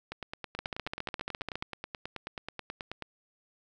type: two click trains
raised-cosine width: 0.3 ms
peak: -18 / -21 dBFS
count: 16 / 28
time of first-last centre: 0.59-1.624 / 0.12-3.023 s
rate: 14.5 / 9.3 Hz
effects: none

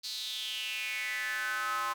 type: tone with high-pass filter sweep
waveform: square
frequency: 116.54 Hz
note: A#2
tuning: in tune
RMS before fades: -35 dBFS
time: 0.03-1.94 s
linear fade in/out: 20 ms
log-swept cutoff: 4400 to 1100 Hz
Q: 6
effects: none

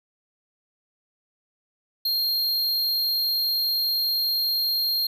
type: tone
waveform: square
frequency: 4215 Hz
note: C8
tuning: 12 cents sharp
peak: -22 dBFS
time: 2.05-5.07 s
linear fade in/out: 5 ms
effects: none

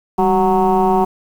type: tone with frequency modulation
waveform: sine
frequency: 560 Hz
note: C#5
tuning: 18 cents sharp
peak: -10 dBFS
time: 0.18-1.05 s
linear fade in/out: 10 ms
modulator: 182 Hz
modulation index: 2.3
effects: tanh soft clip ceiling -6 dBFS + 7-bit

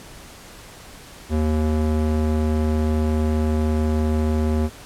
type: tone with band-pass filter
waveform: square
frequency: 77.2 Hz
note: D#2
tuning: 13 cents flat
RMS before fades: -20 dBFS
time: 1.29-4.7 s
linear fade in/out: 50 ms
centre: 250 Hz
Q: 0.61
effects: pink hiss -42 dBFS RMS until 4.85 s + low-pass 12000 Hz 12 dB/octave

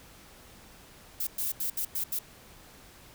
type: noise bursts at uneven times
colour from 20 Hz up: violet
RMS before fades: -31 dBFS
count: 6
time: 1.2-1.27 / 1.38-1.52 / 1.6-1.7 / 1.77-1.85 / 1.95-2.04 / 2.12-2.19 s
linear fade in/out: 5 ms
effects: pink hiss -53 dBFS RMS until 3.14 s

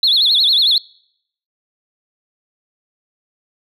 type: tone with vibrato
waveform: sine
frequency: 3817 Hz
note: A#7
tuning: 40 cents sharp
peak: -9 dBFS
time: 0.03-0.78 s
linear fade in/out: 2 ms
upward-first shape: sine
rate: 11 Hz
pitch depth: 220 cents each way
effects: noise-tail reverb RT60 0.7 s tail -26 dB re dry + tanh soft clip ceiling -6 dBFS

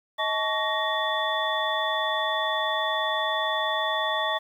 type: tone cluster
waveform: sine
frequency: 632 / 869 / 1123 / 1870 / 3467 Hz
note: D#5 / A5 / C#6 / A#6 / A7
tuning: +27 / -22 / +22 / +5 / -26 cents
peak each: -30 dBFS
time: 0.18-4.39 s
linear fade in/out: 20 ms
effects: 9-bit

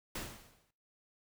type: noise with exponential decay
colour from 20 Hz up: pink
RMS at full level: -38 dBFS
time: 0.15-0.71 s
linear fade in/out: 5 ms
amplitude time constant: 120 ms
effects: noise-tail reverb RT60 0.4 s tail -19 dB re dry

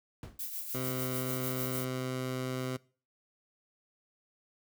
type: noise with exponential decay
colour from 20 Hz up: brown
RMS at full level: -35 dBFS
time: 0.23-0.45 s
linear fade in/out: 1 ms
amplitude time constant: 47 ms
type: noise with tremolo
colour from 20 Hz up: violet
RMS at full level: -37 dBFS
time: 0.39-1.85 s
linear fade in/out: 5 ms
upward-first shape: sine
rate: 6.7 Hz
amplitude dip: 50%
type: tone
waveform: 15% pulse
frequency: 128.8 Hz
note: C3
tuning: 27 cents flat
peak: -27 dBFS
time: 0.74-2.77 s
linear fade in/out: 10 ms
effects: noise-tail reverb RT60 0.4 s tail -22 dB re dry + high-pass 60 Hz 12 dB/octave

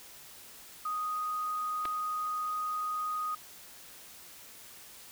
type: tone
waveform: sine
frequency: 1244.5 Hz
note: D#6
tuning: in tune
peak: -31 dBFS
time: 0.85-3.35 s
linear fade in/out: 5 ms
type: clicks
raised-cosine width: 0.3 ms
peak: -23 dBFS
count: 2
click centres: 1.853 / 1.856 s
effects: white hiss -51 dBFS RMS until 5.11 s

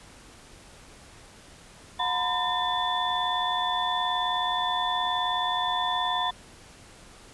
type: tone cluster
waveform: sine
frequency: 723 / 929 / 1008 / 1799 / 3481 Hz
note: F#5 / A#5 / B5 / A6 / A7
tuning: -40 / -6 / +35 / +38 / -19 cents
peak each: -31 / -33 / -28 / -35 / -30 dBFS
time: 1.99-6.31 s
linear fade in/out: 10 ms
effects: pink hiss -50 dBFS RMS until 7.33 s + resampled to 24000 Hz

